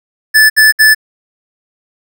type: tone bursts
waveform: square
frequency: 1742 Hz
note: A6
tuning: 18 cents flat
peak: -4 dBFS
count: 3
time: 0.34-0.948 s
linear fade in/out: 20 ms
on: 160 ms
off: 64 ms
effects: none